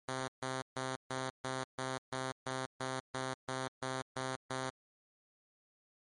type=tone bursts; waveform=5% pulse; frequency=130.81 Hz; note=C3; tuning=in tune; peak=-25 dBFS; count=14; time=0.08-4.7 s; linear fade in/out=5 ms; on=200 ms; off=140 ms; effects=MP3 48 kbps